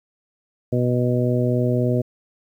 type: harmonic tone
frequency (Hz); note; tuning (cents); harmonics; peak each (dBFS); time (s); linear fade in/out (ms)
123.47; B2; 0; 1 / 2 / 3 / 4 / 5; -20 / -23 / -25 / -26 / -27; 0.72-2.02; 10
effects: 9-bit